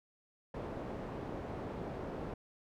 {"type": "low-pass noise", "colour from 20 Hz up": "white", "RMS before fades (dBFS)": -42, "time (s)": [0.54, 2.34], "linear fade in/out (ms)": 5, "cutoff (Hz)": 560, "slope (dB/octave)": 12, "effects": []}